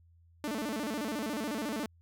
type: tone with vibrato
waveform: sawtooth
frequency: 255.4 Hz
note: C4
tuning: 42 cents flat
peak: -29 dBFS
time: 0.44-1.86 s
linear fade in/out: 0 ms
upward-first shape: square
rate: 14 Hz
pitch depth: 260 cents each way
effects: added 84 Hz sine -59 dBFS peak until 2.01 s